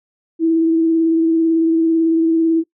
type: tone with vibrato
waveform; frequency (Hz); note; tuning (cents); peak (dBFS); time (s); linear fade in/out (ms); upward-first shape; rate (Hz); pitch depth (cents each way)
sine; 326.8; E4; -15; -11; 0.39-2.64; 50; sine; 18; 19
effects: noise-tail reverb RT60 0.1 s tail -20 dB re dry